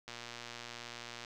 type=click train; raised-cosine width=0.2 ms; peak=-27 dBFS; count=140; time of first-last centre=0.08-1.248 s; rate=119 Hz; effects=none